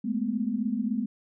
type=tone cluster; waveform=sine; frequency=207.8 / 223.6 / 251 Hz; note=G#3 / A3 / B3; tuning=+1 / +28 / +28 cents; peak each=-30 dBFS; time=0.04-1.06 s; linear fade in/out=10 ms; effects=none